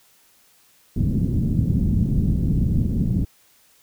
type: low-pass noise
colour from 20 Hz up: white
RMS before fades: -20 dBFS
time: 0.96-3.25 s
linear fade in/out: 5 ms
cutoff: 210 Hz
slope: 24 dB/octave
effects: white hiss -57 dBFS RMS until 3.82 s